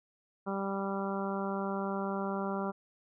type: harmonic tone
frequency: 196.1 Hz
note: G3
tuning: 1 cent sharp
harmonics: 1 / 2 / 3 / 4 / 5 / 6 / 7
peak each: -35 / -38 / -40 / -41 / -42 / -43 / -43 dBFS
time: 0.46-2.72 s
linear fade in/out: 20 ms
effects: none